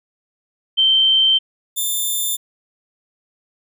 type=tone pair in turn; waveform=sine / 5% pulse; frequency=3118 / 3562 Hz; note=G7 / A7; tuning=-10 / +21 cents; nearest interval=major second; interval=231 cents; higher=second; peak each=-11 dBFS; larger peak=neither; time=0.77-1.39 / 1.76-2.37 s; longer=first; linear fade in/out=20 ms; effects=none